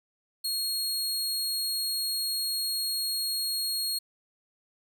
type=tone; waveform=sawtooth; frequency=4291 Hz; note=C8; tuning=43 cents sharp; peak=-25 dBFS; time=0.44-3.99 s; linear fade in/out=10 ms; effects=none